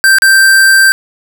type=tone with dropouts; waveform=square; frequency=1568 Hz; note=G6; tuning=in tune; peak=-4 dBFS; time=0.04-0.92 s; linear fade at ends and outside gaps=0 ms; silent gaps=0.185-0.221 s; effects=none